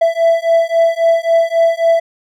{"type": "beating tone pair", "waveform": "triangle", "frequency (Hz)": [663, 666.7], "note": ["E5", "E5"], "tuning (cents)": [10, 19], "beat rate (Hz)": 3.7, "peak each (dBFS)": -11, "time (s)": [0.01, 2], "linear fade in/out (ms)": 10, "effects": []}